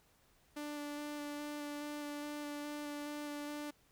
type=tone with vibrato; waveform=sawtooth; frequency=293.7 Hz; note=D4; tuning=in tune; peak=-37 dBFS; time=0.56-3.71 s; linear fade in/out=10 ms; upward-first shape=square; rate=2.4 Hz; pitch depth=9 cents each way; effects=pink hiss -70 dBFS RMS until 3.91 s